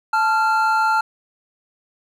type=tone pair together; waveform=triangle; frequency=877 / 1382.7 Hz; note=A5 / F6; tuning=-6 / -18 cents; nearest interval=minor sixth; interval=788 cents; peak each=-16 dBFS; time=0.13-1.01 s; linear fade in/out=5 ms; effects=none